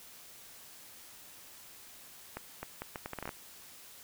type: accelerating click train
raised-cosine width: 0.5 ms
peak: -23 dBFS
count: 11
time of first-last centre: 2.37-3.292 s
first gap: 260 ms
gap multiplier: 0.73
effects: white hiss -53 dBFS RMS until 4.03 s